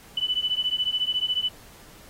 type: beating tone pair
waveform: sine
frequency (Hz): 2982 / 2996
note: F#7 / F#7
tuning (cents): +13 / +21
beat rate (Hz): 14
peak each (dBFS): -26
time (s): 0.17-1.49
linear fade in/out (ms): 5
effects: pink hiss -50 dBFS RMS until 2.09 s + AAC 48 kbps